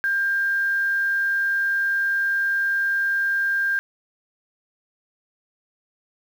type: tone with quantisation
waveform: sine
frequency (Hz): 1595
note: G6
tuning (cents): +30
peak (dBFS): -19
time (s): 0.04-3.79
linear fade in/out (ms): 0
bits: 7
effects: none